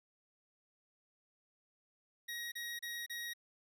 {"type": "tone bursts", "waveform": "25% pulse", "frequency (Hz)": 1891, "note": "A#6", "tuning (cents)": 24, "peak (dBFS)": -37, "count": 4, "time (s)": [2.28, 3.336], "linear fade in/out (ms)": 10, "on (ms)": 240, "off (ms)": 32, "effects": []}